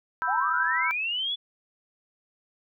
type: chord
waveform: sine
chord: E minor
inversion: second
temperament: equal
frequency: 987.8 / 1318.5 / 1568 Hz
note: B5 / E6 / G6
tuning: 0 / 0 / 0 cents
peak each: -29 dBFS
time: 0.22-0.91 s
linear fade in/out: 0 ms
type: linear sweep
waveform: sine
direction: up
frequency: 688 to 3469 Hz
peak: -26 dBFS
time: 0.27-1.36 s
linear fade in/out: 20 ms
effects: none